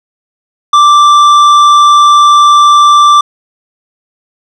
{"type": "tone with tanh clipping", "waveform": "sine", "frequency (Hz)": 1174.7, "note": "D6", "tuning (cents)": 0, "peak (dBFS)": -3, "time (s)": [0.73, 3.21], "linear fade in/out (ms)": 5, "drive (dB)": 10, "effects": []}